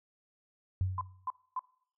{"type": "tone with exponential decay", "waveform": "sine", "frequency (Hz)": 93.3, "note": "F#2", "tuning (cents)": 15, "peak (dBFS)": -25, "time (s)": [0.81, 1.27], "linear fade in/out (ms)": 0, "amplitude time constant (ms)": 99}
{"type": "tone bursts", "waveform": "sine", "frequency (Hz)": 1019, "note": "C6", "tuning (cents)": -46, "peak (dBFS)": -31, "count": 3, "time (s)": [0.98, 1.593], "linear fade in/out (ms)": 2, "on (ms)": 31, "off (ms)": 260}
{"effects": ["noise-tail reverb RT60 0.6 s tail -23 dB re dry"]}